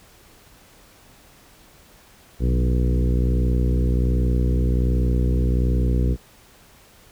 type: harmonic tone with a mistuned harmonic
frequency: 61.3 Hz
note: B1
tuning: 12 cents flat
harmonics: 1 / 2 / 3 / 4 / 5 / 6 / 7 / 8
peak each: -18 / -24 / -28 / -30 / -32 / -34 / -35 / -36 dBFS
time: 2.39-6.17 s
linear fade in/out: 50 ms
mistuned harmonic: 2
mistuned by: +35 cents
effects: pink hiss -51 dBFS RMS until 7.11 s